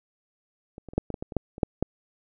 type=clicks; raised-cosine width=2 ms; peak=-27 / -27 / -28 / -9 / -18 / -19 / -19 / -24 / -10 / -27 / -6 / -10 dBFS; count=12; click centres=0.781 / 0.887 / 0.935 / 0.98 / 1.103 / 1.142 / 1.225 / 1.322 / 1.367 / 1.581 / 1.632 / 1.826 s; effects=none